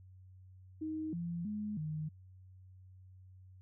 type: tone with pitch steps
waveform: sine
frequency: 313.2 / 170.8 / 210.2 / 154.2 Hz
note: D#4 / F3 / G#3 / D#3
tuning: +11 / -38 / +21 / -15 cents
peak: -36 dBFS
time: 0.81-2.09 s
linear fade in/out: 10 ms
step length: 320 ms
effects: added 93 Hz sine -54 dBFS peak until 3.61 s